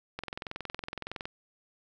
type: click train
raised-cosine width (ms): 0.3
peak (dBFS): -20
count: 24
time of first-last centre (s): 0.19-1.255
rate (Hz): 21.6
effects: none